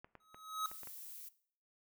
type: clicks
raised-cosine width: 0.5 ms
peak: -37 dBFS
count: 6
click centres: 0.045 / 0.153 / 0.345 / 0.715 / 0.833 / 0.873 s
type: tone with exponential growth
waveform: square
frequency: 1275 Hz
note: D#6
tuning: 42 cents sharp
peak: -33 dBFS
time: 0.2-0.66 s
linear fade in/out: 2 ms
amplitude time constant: 100 ms
type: noise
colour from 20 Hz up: violet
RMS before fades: -50 dBFS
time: 0.64-1.29 s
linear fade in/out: 10 ms
effects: noise-tail reverb RT60 0.5 s tail -17 dB re dry